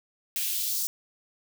blue noise with high-pass filter sweep, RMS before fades -29 dBFS, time 0.36-0.87 s, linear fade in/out 0 ms, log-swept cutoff 2300 to 5400 Hz, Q 1.7, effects none

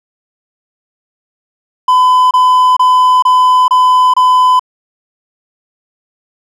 triangle tone bursts, 1009 Hz, B5, 37 cents sharp, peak -3 dBFS, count 6, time 1.88-4.595 s, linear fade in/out 5 ms, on 430 ms, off 27 ms, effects none

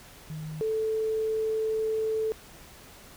sine tone pair in turn, 155.56 / 439.1 Hz, D#3 / A4, 0 / -4 cents, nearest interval octave + tritone, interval 1796 cents, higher second, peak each -34 / -25 dBFS, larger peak second, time 0.3-0.61 / 0.61-2.32 s, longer second, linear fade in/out 0 ms, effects pink hiss -50 dBFS RMS until 3.16 s

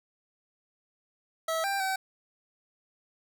25% pulse tone with pitch steps, 649 / 790 / 765 Hz, E5 / G5 / G5, -27 / +13 / -42 cents, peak -24 dBFS, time 1.48-1.96 s, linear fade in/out 5 ms, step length 160 ms, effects none

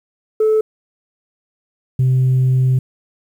sine tone pair in turn, 434.8 / 129.27 Hz, A4 / C3, -21 / -21 cents, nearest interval octave + major sixth, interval 2100 cents, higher first, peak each -9 dBFS, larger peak neither, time 0.4-0.61 / 1.99-2.79 s, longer second, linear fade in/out 5 ms, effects tanh soft clip ceiling -9 dBFS + 8-bit

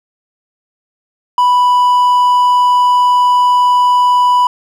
triangle tone, 987.8 Hz, B5, in tune, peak -5 dBFS, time 1.38-4.47 s, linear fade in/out 2 ms, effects none

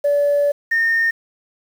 sine tone pair in turn, 576 / 1828.7 Hz, D5 / A#6, -34 / -34 cents, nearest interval octave + minor sixth, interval 2000 cents, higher second, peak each -12 / -13 dBFS, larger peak first, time 0.04-0.52 / 0.71-1.11 s, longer first, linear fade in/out 10 ms, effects tanh soft clip ceiling -10 dBFS + 7-bit

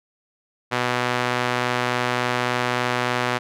sawtooth tone with band-pass filter, 123.47 Hz, B2, in tune, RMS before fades -23 dBFS, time 0.71-3.39 s, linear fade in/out 20 ms, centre 1600 Hz, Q 0.69, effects none

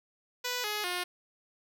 5% pulse tone with pitch steps, 493.9 / 420.1 / 357.4 Hz, B4 / G#4 / F4, 0 / +20 / +40 cents, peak -20 dBFS, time 0.44-1.04 s, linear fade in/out 10 ms, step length 200 ms, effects none

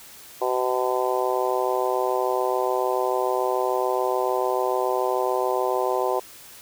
harmonic tone, 126.9 Hz, B2, 47 cents sharp, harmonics 3 / 4 / 5 / 6 / 7 / 8, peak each -26 / -27 / -28 / -29 / -29 / -30 dBFS, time 0.41-6.2 s, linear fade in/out 10 ms, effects white hiss -45 dBFS RMS until 6.61 s

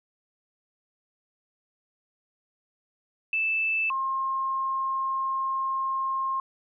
sine tone pair in turn, 2637 / 1066.6 Hz, E7 / C6, 0 / +33 cents, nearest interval octave + major third, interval 1567 cents, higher first, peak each -23 / -25 dBFS, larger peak first, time 3.33-3.9 / 3.9-6.4 s, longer second, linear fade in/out 2 ms, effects none

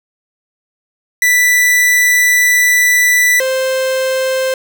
45% pulse tone pair in turn, 1975.5 / 523.2 Hz, B6 / C5, 0 / 0 cents, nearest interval octave + major seventh, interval 2300 cents, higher first, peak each -8 / -13 dBFS, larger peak first, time 1.22-3.4 / 3.4-4.54 s, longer first, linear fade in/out 2 ms, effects none

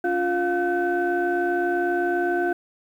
sine tone cluster, 283.5 / 351.2 / 706 / 1522 Hz, C#4 / F4 / F5 / F#6, +39 / +10 / +19 / +48 cents, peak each -31 / -22 / -25 / -27 dBFS, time 0.04-2.53 s, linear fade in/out 5 ms, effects tanh soft clip ceiling -13 dBFS + 9-bit

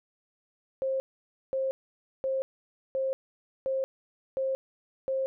sine tone bursts, 532 Hz, C5, 29 cents sharp, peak -26 dBFS, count 7, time 0.82-5.26 s, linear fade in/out 0 ms, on 180 ms, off 530 ms, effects none

